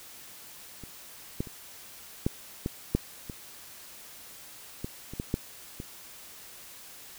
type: clicks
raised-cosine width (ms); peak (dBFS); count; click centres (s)
3; -29 / -16 / -30 / -12 / -16 / -10 / -24 / -20 / -26 / -18 / -13 / -24; 12; 0.837 / 1.405 / 1.472 / 2.265 / 2.661 / 2.95 / 3.298 / 4.845 / 5.136 / 5.199 / 5.341 / 5.801
effects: white hiss -48 dBFS RMS until 7.18 s